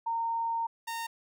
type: tone pair in turn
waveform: sine / sawtooth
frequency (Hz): 919 / 919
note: A#5 / A#5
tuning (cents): -25 / -25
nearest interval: unison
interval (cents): 0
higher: neither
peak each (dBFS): -28 / -30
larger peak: first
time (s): 0.06-0.67 / 0.87-1.07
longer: first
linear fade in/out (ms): 10
effects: none